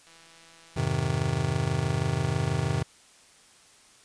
click train, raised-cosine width 0.2 ms, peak -37 dBFS, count 223, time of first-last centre 0.07-1.415 s, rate 165 Hz
square chord, F minor seventh, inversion none, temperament just, 87.31 / 104.77 / 130.96 / 157.15 Hz, F2 / Ab2 / C3 / Eb3, 0 / +16 / +2 / +18 cents, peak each -34 / -33 / -29 / -31 dBFS, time 0.76-2.83 s, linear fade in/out 10 ms
effects white hiss -56 dBFS RMS until 4.04 s + resampled to 22050 Hz

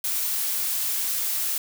blue noise, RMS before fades -26 dBFS, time 0.04-1.58 s, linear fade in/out 2 ms, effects none

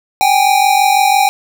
square tone pair together, 774 / 820 Hz, G5 / G#5, -22 / -22 cents, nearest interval minor second, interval 100 cents, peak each -12 dBFS, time 0.21-1.29 s, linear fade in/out 0 ms, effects none

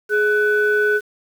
sine tone pair together, 419.2 / 1494 Hz, G#4 / F#6, +16 / +16 cents, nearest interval octave + minor seventh, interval 2200 cents, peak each -16 / -16 dBFS, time 0.09-1.01 s, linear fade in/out 50 ms, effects tanh soft clip ceiling -8 dBFS + 7-bit

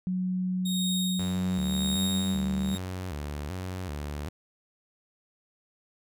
sine tone with pitch glide, 183.9 to 192.15 Hz, F#3 to G3, -10 to -34 cents, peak -26 dBFS, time 0.07-2.75 s, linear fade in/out 0 ms, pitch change +76 cents, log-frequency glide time 1.57-1.87 s
sawtooth tone with tremolo, 3729 Hz, A#7, in tune, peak -26 dBFS, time 0.65-2.78 s, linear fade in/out 10 ms, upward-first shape sine, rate 0.93 Hz, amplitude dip 90%
sawtooth tone with vibrato, 82.3 Hz, E2, 2 cents flat, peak -29 dBFS, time 1.19-4.29 s, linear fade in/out 5 ms, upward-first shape square, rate 1.3 Hz, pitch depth 200 cents each way
effects none

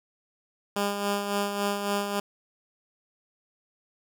10% pulse tone with tremolo, 202.3 Hz, G#3, 45 cents flat, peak -16 dBFS, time 0.76-2.2 s, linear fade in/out 5 ms, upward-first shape sine, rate 3.6 Hz, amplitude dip 50%, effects none

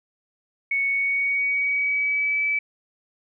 sine tone with pitch glide, 2218 to 2302 Hz, C#7 to D7, 0 to -35 cents, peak -20 dBFS, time 0.71-2.59 s, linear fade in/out 5 ms, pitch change +65 cents, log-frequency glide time 0.86-2.43 s, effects none

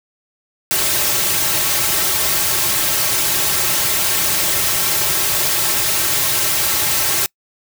white noise with comb filter, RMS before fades -17 dBFS, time 0.71-7.26 s, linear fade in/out 0 ms, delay 4.1 ms, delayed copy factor -0.9, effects noise-tail reverb RT60 0.1 s tail -26 dB re dry

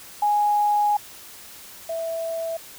sine tone pair in turn, 830 / 658.8 Hz, G#5 / E5, -1 / -1 cents, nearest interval major third, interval 400 cents, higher first, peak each -17 / -25 dBFS, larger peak first, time 0.22-0.97 / 1.89-2.57 s, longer first, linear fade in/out 5 ms, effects white hiss -43 dBFS RMS until 2.78 s

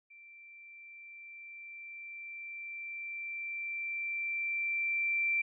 sine tone with level ramp, 2349 Hz, D7, in tune, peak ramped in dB -52 to -27 dBFS, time 0.1-5.42 s, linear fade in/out 10 ms, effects none

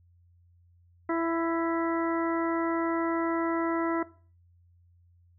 harmonic tone with a mistuned harmonic, 332.2 Hz, E4, 13 cents sharp, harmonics 1 / 2 / 3 / 4 / 5 / 6, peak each -27 / -33 / -35 / -35 / -43 / -39 dBFS, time 1.09-4.03 s, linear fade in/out 5 ms, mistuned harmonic 6, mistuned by -24 cents, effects noise-tail reverb RT60 0.4 s tail -18 dB re dry + added 87 Hz sine -58 dBFS peak until 5.38 s

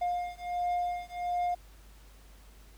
triangle beating tone pair, 708 / 709.4 Hz, F5 / F5, +23 / +27 cents, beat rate 1.4 Hz, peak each -31 dBFS, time 0.01-1.55 s, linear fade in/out 10 ms, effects added 50 Hz sine -52 dBFS peak until 2.77 s + pink hiss -60 dBFS RMS until 2.77 s

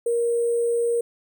sine tone with sample-and-hold, 470.7 Hz, A#4, 17 cents sharp, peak -19 dBFS, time 0.06-1.01 s, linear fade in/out 5 ms, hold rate 8820 Hz, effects none

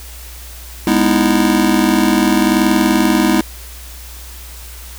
square chord, E major seventh, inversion first, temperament just, 206 / 247.2 / 309 / 329.6 Hz, G#3 / B3 / D#4 / E4, -14 / +2 / -12 / 0 cents, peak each -17 dBFS, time 0.87-3.41 s, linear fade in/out 2 ms, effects added 60 Hz sine -32 dBFS peak until 4.98 s + white hiss -36 dBFS RMS until 4.98 s

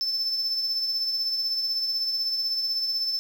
sine tone with tremolo, 5280 Hz, E8, 2 cents sharp, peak -20 dBFS, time 0.01-3.19 s, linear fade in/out 0 ms, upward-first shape sine, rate 16 Hz, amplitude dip 50%, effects tanh soft clip ceiling -22 dBFS + 8-bit

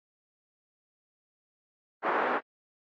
white band-pass noise, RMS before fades -28 dBFS, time 2.02-2.41 s, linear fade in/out 50 ms, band 300 to 1500 Hz, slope 24 dB/octave, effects AAC 48 kbps

